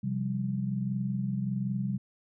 sine chord, C suspended fourth, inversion none, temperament equal, 130.81 / 174.61 / 196 Hz, C3 / F3 / G3, 0 / 0 / 0 cents, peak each -32 / -37 / -31 dBFS, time 0.03-1.98 s, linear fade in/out 10 ms, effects none

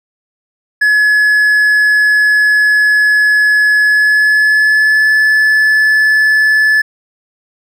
triangle tone with pitch glide, 1700 to 1729.7 Hz, G#6 to A6, +40 to -30 cents, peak -5 dBFS, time 0.81-6.82 s, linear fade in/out 10 ms, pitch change +30 cents, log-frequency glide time 3.83-5.09 s, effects none

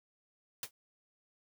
white noise with exponential decay, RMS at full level -34 dBFS, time 0.63-0.71 s, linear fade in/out 2 ms, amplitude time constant 16 ms, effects none

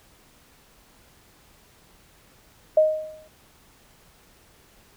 sine tone with exponential decay, 622.3 Hz, D#5, in tune, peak -11 dBFS, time 2.77-3.28 s, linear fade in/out 5 ms, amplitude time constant 110 ms, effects pink hiss -56 dBFS RMS until 4.96 s

